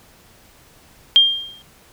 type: tone with exponential decay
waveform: sine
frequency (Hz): 3200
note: G7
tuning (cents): +35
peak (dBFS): -5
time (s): 1.16-1.62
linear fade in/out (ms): 0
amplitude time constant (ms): 100
effects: pink hiss -50 dBFS RMS until 1.92 s